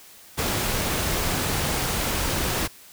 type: noise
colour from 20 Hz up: pink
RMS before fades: -25 dBFS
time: 0.37-2.68 s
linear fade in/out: 20 ms
effects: white hiss -48 dBFS RMS until 2.92 s